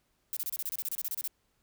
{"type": "noise bursts", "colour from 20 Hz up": "violet", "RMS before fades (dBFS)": -34, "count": 15, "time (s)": [0.33, 1.276], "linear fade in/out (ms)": 0, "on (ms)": 36, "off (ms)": 29, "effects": ["pink hiss -74 dBFS RMS until 1.62 s"]}